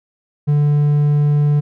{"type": "tone", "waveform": "triangle", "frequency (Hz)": 146.83, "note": "D3", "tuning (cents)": 0, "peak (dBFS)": -9, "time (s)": [0.47, 1.61], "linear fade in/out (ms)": 20, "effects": []}